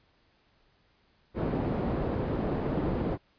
white low-pass noise, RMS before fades -30 dBFS, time 1.34-3.18 s, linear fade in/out 50 ms, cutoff 410 Hz, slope 12 dB/octave, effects pink hiss -67 dBFS RMS until 3.38 s + resampled to 11025 Hz

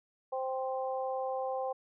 harmonic tone, 261.6 Hz, C4, in tune, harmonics 2 / 3 / 4, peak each -34 / -36 / -43 dBFS, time 0.32-1.73 s, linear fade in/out 10 ms, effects none

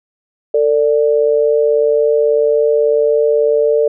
sine tone pair together, 449.1 / 587.3 Hz, A4 / D5, +35 / 0 cents, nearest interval perfect fourth, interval 465 cents, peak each -11 / -14 dBFS, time 0.54-3.88 s, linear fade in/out 5 ms, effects none

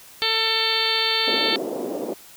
harmonic tone, 446.1 Hz, A4, 24 cents sharp, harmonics 1 / 2 / 3 / 4 / 5 / 6 / 7 / 8 / 9 / 10, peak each -30 / -31 / -31 / -30 / -29 / -31 / -27 / -25 / -30 / -25 dBFS, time 0.22-1.56 s, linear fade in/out 0 ms
white band-pass noise, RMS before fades -28 dBFS, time 1.27-2.14 s, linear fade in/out 10 ms, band 270 to 540 Hz, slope 24 dB/octave
effects white hiss -46 dBFS RMS until 2.36 s

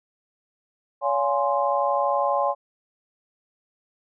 sine chord, Db major seventh, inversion none, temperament equal with one note detuned, 566.3 / 698.5 / 830.6 / 1046.5 Hz, Db5 / F5 / Ab5 / C6, +37 / 0 / 0 / 0 cents, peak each -24 / -28 / -25 / -25 dBFS, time 1.01-2.55 s, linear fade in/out 50 ms, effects none

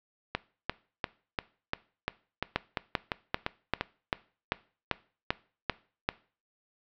two click trains, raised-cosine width 0.3 ms, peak -9 / -12 dBFS, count 10 / 11, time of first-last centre 2.56-6.089 / 0.35-3.81 s, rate 2.55 / 2.89 Hz, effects noise-tail reverb RT60 0.4 s tail -20 dB re dry + low-pass 4000 Hz 12 dB/octave

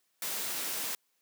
white noise, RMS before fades -35 dBFS, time 0.22-0.95 s, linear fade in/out 2 ms, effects white hiss -75 dBFS RMS until 1.21 s + high-pass 200 Hz 12 dB/octave

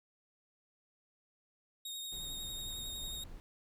sawtooth tone with vibrato, 3729 Hz, A#7, in tune, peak -38 dBFS, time 1.85-3.24 s, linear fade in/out 5 ms, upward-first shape sine, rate 11 Hz, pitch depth 23 cents each way
brown noise, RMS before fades -48 dBFS, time 2.12-3.4 s, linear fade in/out 0 ms
effects none

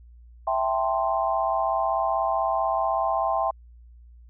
sine chord, A minor seventh, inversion second, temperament equal, 659.3 / 784 / 880 / 1046.5 Hz, E5 / G5 / A5 / C6, 0 / 0 / 0 / 0 cents, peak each -26 / -26 / -31 / -27 dBFS, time 0.47-3.51 s, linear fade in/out 5 ms, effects added 59 Hz sine -46 dBFS peak until 4.29 s

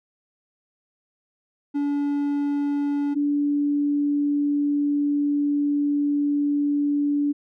triangle / sine tone pair in turn, 286.8 / 289.3 Hz, D4 / D4, -41 / -26 cents, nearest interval unison, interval 15 cents, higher second, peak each -19 dBFS, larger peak neither, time 1.74-3.15 / 3.15-7.33 s, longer second, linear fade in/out 20 ms, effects none

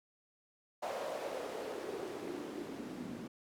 white noise with band-pass filter sweep, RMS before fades -42 dBFS, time 0.82-3.28 s, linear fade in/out 10 ms, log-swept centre 650 to 220 Hz, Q 3.5, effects none

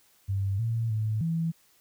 sine tone with pitch steps, 98 / 114.4 / 108.6 / 164.7 Hz, G2 / A#2 / A2 / E3, 0 / -32 / -22 / -1 cents, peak -25 dBFS, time 0.28-1.52 s, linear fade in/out 20 ms, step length 310 ms, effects white hiss -63 dBFS RMS until 1.8 s

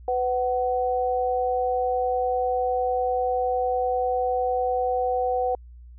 sine tone pair together, 500.6 / 750 Hz, B4 / F#5, +23 / +23 cents, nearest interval perfect fifth, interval 700 cents, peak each -24 dBFS, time 0.08-5.55 s, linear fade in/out 2 ms, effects added 60 Hz sine -42 dBFS peak until 5.98 s

